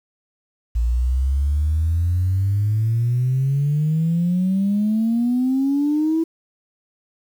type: exponential sweep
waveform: sine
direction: up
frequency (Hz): 56.7 to 329.6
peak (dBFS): -15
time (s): 0.75-6.24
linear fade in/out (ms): 10
effects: tanh soft clip ceiling -12 dBFS + 8-bit